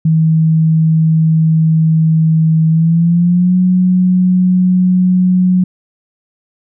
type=tone with pitch glide; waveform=sine; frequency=160 to 182.73 Hz; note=D#3 to F#3; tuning=+49 to -21 cents; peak=-7 dBFS; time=0.05-5.64 s; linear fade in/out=5 ms; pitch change=+230 cents; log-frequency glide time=2.69-3.56 s; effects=none